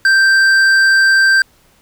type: tone with hard clipping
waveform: sine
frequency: 1568 Hz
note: G6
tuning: in tune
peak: -9 dBFS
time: 0.05-1.42 s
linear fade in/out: 2 ms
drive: 8 dB
effects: pink hiss -52 dBFS RMS until 1.81 s